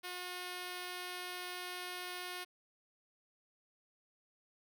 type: tone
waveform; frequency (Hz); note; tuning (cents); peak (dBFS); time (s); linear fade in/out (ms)
5% pulse; 360.3; F#4; -46; -30; 0.03-2.45; 20
effects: none